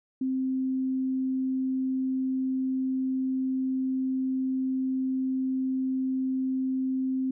sine tone, 261.6 Hz, C4, in tune, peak -25 dBFS, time 0.21-7.31 s, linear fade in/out 5 ms, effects none

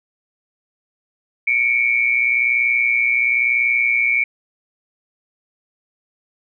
sine tone pair together, 2217 / 2338 Hz, C#7 / D7, 0 / -8 cents, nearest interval minor second, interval 92 cents, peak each -17 dBFS, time 1.47-4.24 s, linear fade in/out 5 ms, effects none

